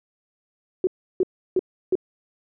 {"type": "tone bursts", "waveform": "sine", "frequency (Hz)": 370, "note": "F#4", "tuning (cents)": 0, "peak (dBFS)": -16, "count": 4, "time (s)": [0.84, 1.954], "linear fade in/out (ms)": 2, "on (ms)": 31, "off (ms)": 330, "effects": []}